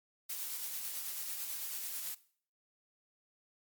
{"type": "noise with tremolo", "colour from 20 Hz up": "blue", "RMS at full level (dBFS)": -39, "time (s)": [0.29, 2.15], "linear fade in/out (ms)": 10, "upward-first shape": "sine", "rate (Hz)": 9.1, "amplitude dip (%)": 30, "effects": ["noise-tail reverb RT60 0.5 s tail -18 dB re dry", "Opus 48 kbps"]}